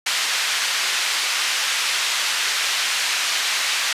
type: band-pass noise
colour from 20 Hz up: pink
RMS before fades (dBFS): -22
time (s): 0.06-3.93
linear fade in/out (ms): 5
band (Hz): 1800 to 6300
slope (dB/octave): 12
effects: resampled to 32000 Hz